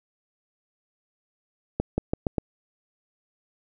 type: accelerating click train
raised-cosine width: 2 ms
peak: -10 dBFS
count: 5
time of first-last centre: 1.8-2.382 s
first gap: 180 ms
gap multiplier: 0.86
effects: none